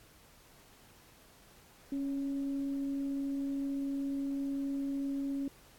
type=tone with frequency modulation; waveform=sine; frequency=276.5 Hz; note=C#4; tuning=4 cents flat; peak=-32 dBFS; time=1.92-5.48 s; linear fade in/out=2 ms; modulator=285 Hz; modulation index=0.2; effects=pink hiss -60 dBFS RMS until 5.78 s + AAC 64 kbps